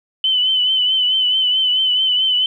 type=tone with vibrato; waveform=sine; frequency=3030 Hz; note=F#7; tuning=40 cents sharp; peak=-13 dBFS; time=0.24-2.46 s; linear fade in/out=2 ms; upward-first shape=triangle; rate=4.6 Hz; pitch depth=51 cents each way; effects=9-bit